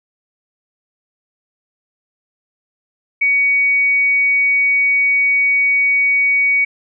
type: tone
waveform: sine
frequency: 2250 Hz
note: C#7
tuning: 25 cents sharp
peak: -11 dBFS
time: 3.21-6.65 s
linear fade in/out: 10 ms
effects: none